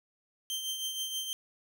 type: tone with tremolo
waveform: sawtooth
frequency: 3136 Hz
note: G7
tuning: in tune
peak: -28 dBFS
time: 0.5-1.33 s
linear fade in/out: 0 ms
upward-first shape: triangle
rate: 6.3 Hz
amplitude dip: 55%
effects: none